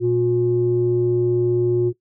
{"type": "tone pair together", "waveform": "sine", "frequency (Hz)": [119.64, 358.5], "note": ["A#2", "F4"], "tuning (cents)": [45, 45], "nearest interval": "octave + perfect fifth", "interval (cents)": 1900, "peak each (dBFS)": [-22, -15], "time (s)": [0, 1.93], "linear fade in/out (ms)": 50, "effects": ["noise-tail reverb RT60 0.1 s tail -17 dB re dry", "tanh soft clip ceiling -8 dBFS"]}